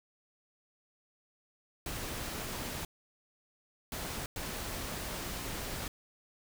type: noise bursts at uneven times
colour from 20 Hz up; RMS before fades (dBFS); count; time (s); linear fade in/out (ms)
pink; -39; 3; 1.86-2.85 / 3.92-4.26 / 4.36-5.88; 2
effects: none